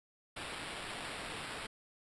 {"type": "noise with sample-and-hold", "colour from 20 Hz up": "white", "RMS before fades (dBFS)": -43, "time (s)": [0.36, 1.67], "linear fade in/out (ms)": 10, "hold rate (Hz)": 6300, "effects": ["resampled to 24000 Hz"]}